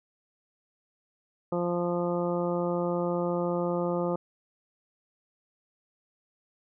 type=harmonic tone; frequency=174.61 Hz; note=F3; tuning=in tune; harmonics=1 / 2 / 3 / 4 / 5 / 6 / 7; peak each=-31 / -31 / -30 / -39 / -38 / -43 / -39 dBFS; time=1.52-4.16 s; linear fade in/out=5 ms; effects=none